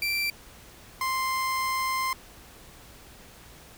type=tone pair in turn; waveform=30% pulse; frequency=2349 / 1046.4 Hz; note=D7 / C6; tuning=0 / 0 cents; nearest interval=octave + major second; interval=1400 cents; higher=first; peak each=-23 dBFS; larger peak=neither; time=0.02-0.3 / 1.01-2.13 s; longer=second; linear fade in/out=2 ms; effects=added 60 Hz sine -58 dBFS peak until 3.77 s + pink hiss -50 dBFS RMS until 3.77 s